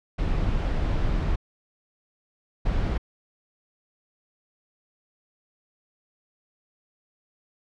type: noise bursts at uneven times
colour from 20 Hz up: brown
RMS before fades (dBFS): -24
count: 2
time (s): 0.18-1.36 / 2.65-2.98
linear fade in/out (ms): 10
effects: low-pass 4000 Hz 12 dB/octave